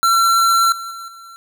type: tone with level steps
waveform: square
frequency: 1354 Hz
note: E6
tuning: 46 cents sharp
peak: -12 / -27 / -30 / -37 dBFS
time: 0.03-1.36 s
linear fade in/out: 0 ms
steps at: 0.72 / 0.91 / 1.08 s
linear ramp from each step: 2 ms
effects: none